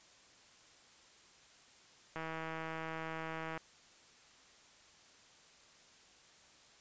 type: click train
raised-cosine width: 0.5 ms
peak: -27 dBFS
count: 229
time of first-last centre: 2.16-3.576 s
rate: 161 Hz
effects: white hiss -62 dBFS RMS until 6.8 s + resampled to 16000 Hz